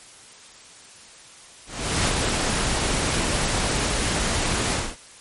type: noise with ADSR envelope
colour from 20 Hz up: pink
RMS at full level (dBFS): -20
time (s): 1.66-4.97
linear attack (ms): 410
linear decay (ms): 30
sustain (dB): -3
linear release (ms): 240
effects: white hiss -46 dBFS RMS until 5.2 s + MP3 48 kbps